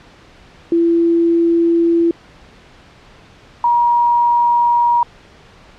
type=tone pair in turn; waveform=sine; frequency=336.8 / 952.6 Hz; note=E4 / A#5; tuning=+37 / +37 cents; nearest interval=octave + tritone; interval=1800 cents; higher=second; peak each=-10 dBFS; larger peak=neither; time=0.72-2.11 / 3.64-5.03 s; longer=neither; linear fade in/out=2 ms; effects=pink hiss -44 dBFS RMS until 5.78 s + low-pass 4000 Hz 12 dB/octave